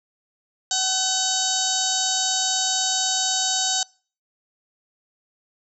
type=harmonic tone; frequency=756 Hz; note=F#5; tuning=37 cents sharp; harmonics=1 / 2 / 4 / 5 / 6 / 7 / 8 / 9 / 10; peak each=-30 / -34 / -31 / -28 / -28 / -33 / -27 / -29 / -28 dBFS; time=0.71-3.83 s; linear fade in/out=2 ms; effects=noise-tail reverb RT60 0.4 s tail -25 dB re dry